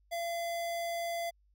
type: tone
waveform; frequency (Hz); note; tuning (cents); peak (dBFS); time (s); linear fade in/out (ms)
square; 681; F5; -44; -34; 0.11-1.31; 20
effects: added 50 Hz sine -65 dBFS peak until 1.54 s